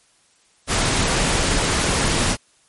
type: noise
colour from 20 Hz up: pink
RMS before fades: -19 dBFS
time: 0.67-2.37 s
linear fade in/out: 50 ms
effects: white hiss -58 dBFS RMS until 2.68 s + MP3 48 kbps